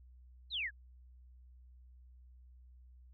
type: exponential sweep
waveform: sine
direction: down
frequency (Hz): 4270 to 1582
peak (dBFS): -34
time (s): 0.5-0.71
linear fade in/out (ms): 50
effects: added 62 Hz sine -55 dBFS peak until 3.13 s + MP3 96 kbps